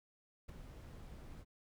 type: noise with ADSR envelope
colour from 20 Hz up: brown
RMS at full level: -44 dBFS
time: 0.48-1.45 s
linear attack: 15 ms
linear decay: 3 ms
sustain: -8 dB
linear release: 41 ms
effects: none